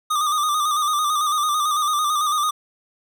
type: tone with vibrato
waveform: square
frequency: 1208 Hz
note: D6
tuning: 48 cents sharp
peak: -19 dBFS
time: 0.1-2.51 s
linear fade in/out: 10 ms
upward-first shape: square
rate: 9 Hz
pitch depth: 47 cents each way
effects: none